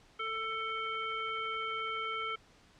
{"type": "harmonic tone", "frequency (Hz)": 444.1, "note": "A4", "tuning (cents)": 16, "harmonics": [1, 3, 5, 7], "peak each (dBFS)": [-44, -36, -40, -43], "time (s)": [0.19, 2.36], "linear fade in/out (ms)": 10, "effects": ["pink hiss -62 dBFS RMS until 2.79 s", "low-pass 6000 Hz 12 dB/octave"]}